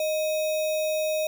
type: tone with sample-and-hold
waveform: sine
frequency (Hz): 621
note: D#5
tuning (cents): -3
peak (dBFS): -23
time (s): 0-1.27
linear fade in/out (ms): 2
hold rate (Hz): 3150
effects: none